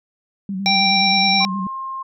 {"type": "tone with vibrato", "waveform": "sine", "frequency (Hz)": 192.4, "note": "G3", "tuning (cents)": -32, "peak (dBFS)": -22, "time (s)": [0.49, 1.67], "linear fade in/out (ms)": 2, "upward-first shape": "square", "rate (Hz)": 9.5, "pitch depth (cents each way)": 51}
{"type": "harmonic tone", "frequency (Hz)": 784, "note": "G5", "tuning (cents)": 0, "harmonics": [1, 3, 5, 7], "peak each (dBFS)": [-19, -19, -19, -19], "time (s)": [0.66, 1.45], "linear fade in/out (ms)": 0}
{"type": "tone", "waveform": "sine", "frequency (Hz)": 1063, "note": "C6", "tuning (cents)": 27, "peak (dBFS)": -25, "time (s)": [1.4, 2.03], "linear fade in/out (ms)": 10}
{"effects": []}